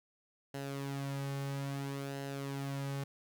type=tone with flanger; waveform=sawtooth; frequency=138.59 Hz; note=C#3; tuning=in tune; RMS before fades=-39 dBFS; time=0.54-3.04 s; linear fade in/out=5 ms; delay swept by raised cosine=0.85 to 3.05 ms; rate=0.6 Hz; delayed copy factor=-0.55; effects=12-bit